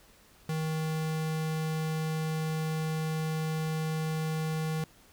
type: tone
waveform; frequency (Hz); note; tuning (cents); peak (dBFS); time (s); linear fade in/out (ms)
square; 157.9; D#3; +26; -30; 0.49-4.84; 2
effects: pink hiss -59 dBFS RMS until 5.12 s